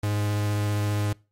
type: tone with vibrato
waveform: 45% pulse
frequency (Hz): 103.83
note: G#2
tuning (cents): 0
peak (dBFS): -23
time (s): 0.03-1.13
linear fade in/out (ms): 5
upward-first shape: square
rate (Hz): 15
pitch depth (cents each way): 8
effects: noise-tail reverb RT60 0.3 s tail -23 dB re dry + MP3 64 kbps